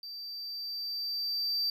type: tone with level ramp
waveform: triangle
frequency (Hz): 4661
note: D8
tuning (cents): -14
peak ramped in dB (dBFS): -39 to -26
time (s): 0.03-1.7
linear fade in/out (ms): 2
effects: none